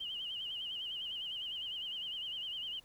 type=tone with vibrato; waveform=sine; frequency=3000 Hz; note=F#7; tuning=23 cents sharp; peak=-38 dBFS; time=0-2.8 s; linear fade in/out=10 ms; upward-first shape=sine; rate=9.9 Hz; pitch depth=100 cents each way; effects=pink hiss -65 dBFS RMS until 2.84 s